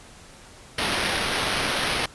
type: noise with sample-and-hold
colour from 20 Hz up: white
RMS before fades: -25 dBFS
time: 0.78-2.06 s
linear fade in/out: 5 ms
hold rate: 7350 Hz
effects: pink hiss -47 dBFS RMS until 2.14 s + resampled to 24000 Hz